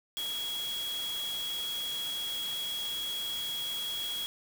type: tone in noise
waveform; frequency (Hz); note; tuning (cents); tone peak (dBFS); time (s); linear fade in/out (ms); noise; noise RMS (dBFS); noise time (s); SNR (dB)
sine; 3322; G#7; 0; -33; 0.17-4.26; 0; white; -42; 0.17-4.26; +6
effects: none